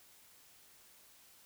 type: silence
effects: white hiss -62 dBFS RMS until 1.45 s